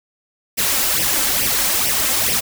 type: noise with flanger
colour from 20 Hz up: white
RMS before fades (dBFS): -18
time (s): 0.57-2.41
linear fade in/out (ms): 20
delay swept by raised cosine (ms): 0.36 to 3.86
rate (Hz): 2.3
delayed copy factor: +0.7
effects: none